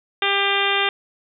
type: harmonic tone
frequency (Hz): 398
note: G4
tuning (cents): +26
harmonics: 1 / 2 / 3 / 4 / 5 / 6 / 7 / 8 / 9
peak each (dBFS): -26 / -26 / -26 / -26 / -26 / -26 / -26 / -26 / -26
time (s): 0.22-0.89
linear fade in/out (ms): 2
effects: none